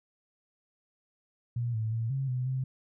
sine tone with pitch steps, 119.3 / 110.3 / 113.9 / 135.1 / 126.2 / 130.8 Hz, A#2 / A2 / A#2 / C#3 / B2 / C3, +41 / +5 / -40 / -44 / +38 / 0 cents, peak -28 dBFS, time 1.56-2.64 s, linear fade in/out 5 ms, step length 180 ms, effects none

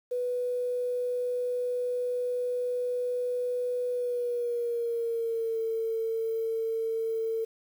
sine tone with pitch glide, 493.9 to 450.3 Hz, B4 to A4, 0 to +40 cents, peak -27 dBFS, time 0.11-7.45 s, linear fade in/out 10 ms, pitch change -160 cents, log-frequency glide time 3.9-5.6 s, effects 9-bit

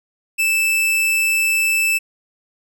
45% pulse tone, 2637 Hz, E7, in tune, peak -15 dBFS, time 0.38-1.99 s, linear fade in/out 20 ms, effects none

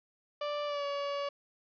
30% pulse tone with pitch glide, 587 to 567.3 Hz, D5 to C#5, -1 to +40 cents, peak -30 dBFS, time 0.41-1.29 s, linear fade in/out 5 ms, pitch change -59 cents, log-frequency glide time 0.66-0.85 s, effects resampled to 11025 Hz + 11-bit

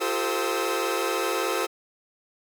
sawtooth tone cluster, 345 / 390 / 448.5 / 522 / 1289 Hz, F4 / G4 / A4 / C5 / E6, -21 / -9 / +33 / -4 / -39 cents, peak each -27 dBFS, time 0-1.67 s, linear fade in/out 20 ms, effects none

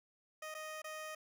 15% pulse tone with dropouts, 622 Hz, D#5, 1 cent flat, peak -37 dBFS, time 0.42-1.15 s, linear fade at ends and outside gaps 5 ms, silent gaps 0.543-0.548 / 0.819-0.842 s, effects none

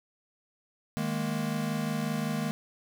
square chord, D# suspended fourth, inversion none, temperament equal, 155.56 / 207.7 / 233.1 Hz, D#3 / G#3 / A#3, 0 / 0 / 0 cents, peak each -34 dBFS, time 0.97-2.51 s, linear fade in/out 0 ms, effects none

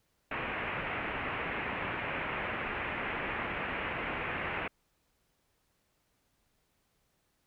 white low-pass noise, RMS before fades -36 dBFS, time 0.31-4.68 s, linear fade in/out 5 ms, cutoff 2600 Hz, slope 48 dB/octave, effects pink hiss -75 dBFS RMS until 7.46 s

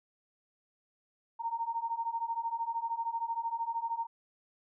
sine beating tone pair, 914 / 927 Hz, A#5 / A#5, -34 / -10 cents, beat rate 13 Hz, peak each -36 / -34 dBFS, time 1.39-4.07 s, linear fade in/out 20 ms, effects none

